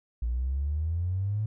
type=exponential sweep; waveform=triangle; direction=up; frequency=56.9 to 110 Hz; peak=-22 dBFS; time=0.22-1.46 s; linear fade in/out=5 ms; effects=tanh soft clip ceiling -24 dBFS